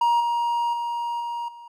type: tone with level steps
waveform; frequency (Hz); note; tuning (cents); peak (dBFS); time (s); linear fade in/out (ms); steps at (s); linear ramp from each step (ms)
triangle; 945; A#5; +23; -15 / -19 / -23 / -25 / -38; 0.01-1.68; 5; 0.2 / 0.73 / 1.2 / 1.48; 5
effects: none